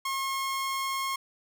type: tone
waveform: sawtooth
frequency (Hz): 1079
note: C#6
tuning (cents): -47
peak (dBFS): -25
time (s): 0.05-1.16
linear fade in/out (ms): 5
effects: none